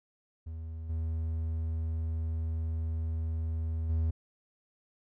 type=tone with level steps; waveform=triangle; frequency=80.7 Hz; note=E2; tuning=36 cents flat; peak=-35 / -28 / -24 dBFS; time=0.46-4.11 s; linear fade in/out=10 ms; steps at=0.89 / 3.89 s; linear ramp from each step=10 ms; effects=none